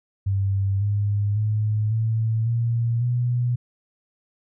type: tone with pitch steps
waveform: sine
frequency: 98 / 102.4 / 106.99 / 111.79 / 116.81 / 122.05 Hz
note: G2 / G#2 / A2 / A2 / A#2 / B2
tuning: 0 / -24 / -48 / +28 / +4 / -20 cents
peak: -19 dBFS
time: 0.26-3.56 s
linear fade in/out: 10 ms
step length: 550 ms
effects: none